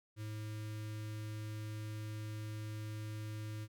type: tone with notch filter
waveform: square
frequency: 107.6 Hz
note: A2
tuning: 38 cents flat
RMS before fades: -43 dBFS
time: 0.16-3.68 s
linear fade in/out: 50 ms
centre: 760 Hz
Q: 0.96
effects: none